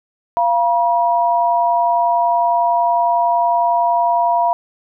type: tone pair together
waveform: sine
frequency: 690.9 / 960 Hz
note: F5 / B5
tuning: -19 / -49 cents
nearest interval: tritone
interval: 570 cents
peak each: -15 dBFS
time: 0.37-4.53 s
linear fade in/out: 0 ms
effects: none